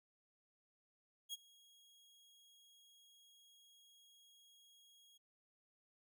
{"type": "tone with ADSR envelope", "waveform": "sawtooth", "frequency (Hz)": 3292, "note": "G#7", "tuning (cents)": -16, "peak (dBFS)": -38, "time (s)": [1.29, 5.18], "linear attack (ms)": 43, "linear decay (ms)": 27, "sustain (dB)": -24, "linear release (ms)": 12, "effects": []}